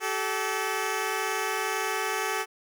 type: tone pair together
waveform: 10% pulse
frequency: 382.9 / 433.8 Hz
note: G4 / A4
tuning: -41 / -25 cents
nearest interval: major second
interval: 216 cents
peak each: -22 / -21 dBFS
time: 0-2.46 s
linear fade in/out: 50 ms
effects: none